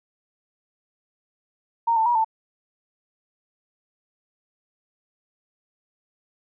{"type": "tone with pitch steps", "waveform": "sine", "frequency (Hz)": [926, 889, 959, 888], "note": ["A#5", "A5", "A#5", "A5"], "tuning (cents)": [-12, 18, 49, 16], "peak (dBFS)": -17, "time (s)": [1.87, 2.246], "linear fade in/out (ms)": 10, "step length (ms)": 94, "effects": []}